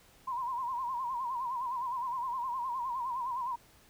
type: tone with vibrato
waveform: sine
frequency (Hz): 1000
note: B5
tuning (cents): +21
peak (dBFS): -32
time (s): 0.27-3.56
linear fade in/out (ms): 10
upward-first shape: sine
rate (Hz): 9.7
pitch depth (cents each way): 110
effects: pink hiss -61 dBFS RMS until 3.89 s